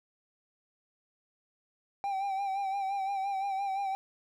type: tone with vibrato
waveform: triangle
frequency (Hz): 784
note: G5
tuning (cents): 0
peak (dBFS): -28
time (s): 2.04-3.95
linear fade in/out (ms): 0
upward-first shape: sine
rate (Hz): 5.8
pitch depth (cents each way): 46
effects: none